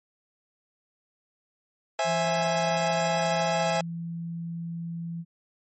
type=chord; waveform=40% pulse; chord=C augmented; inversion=none; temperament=equal with one note detuned; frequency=529.9 / 659.3 / 830.6 Hz; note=C5 / E5 / G#5; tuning=+22 / 0 / 0 cents; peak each=-31 / -26 / -27 dBFS; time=1.99-3.81 s; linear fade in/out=2 ms
type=tone; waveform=sine; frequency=168.1 Hz; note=E3; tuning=34 cents sharp; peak=-31 dBFS; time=2.04-5.25 s; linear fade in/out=50 ms
effects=MP3 32 kbps